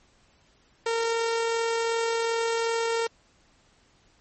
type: tone with amplitude modulation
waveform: sawtooth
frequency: 459.1 Hz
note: A#4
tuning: 26 cents flat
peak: -19 dBFS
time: 0.86-3.07 s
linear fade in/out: 5 ms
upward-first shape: sine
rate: 42.7 Hz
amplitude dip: 25%
effects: pink hiss -62 dBFS RMS until 4.2 s + MP3 32 kbps